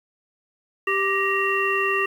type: harmonic tone with a mistuned harmonic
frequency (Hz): 392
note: G4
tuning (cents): 0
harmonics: 1 / 3 / 5 / 7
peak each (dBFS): -25 / -25 / -25 / -25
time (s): 0.87-2.06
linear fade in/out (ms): 5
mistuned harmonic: 5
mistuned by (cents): -70
effects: 8-bit